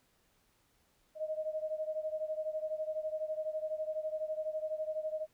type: beating tone pair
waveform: sine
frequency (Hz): 620 / 632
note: D#5 / D#5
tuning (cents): -6 / +27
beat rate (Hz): 12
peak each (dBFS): -36 / -39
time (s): 1.15-5.27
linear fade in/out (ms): 50
effects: pink hiss -72 dBFS RMS until 5.33 s